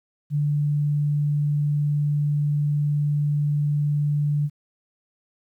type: tone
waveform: sine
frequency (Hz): 146.83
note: D3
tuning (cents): 0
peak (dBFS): -19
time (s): 0.3-4.5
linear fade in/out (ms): 50
effects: 10-bit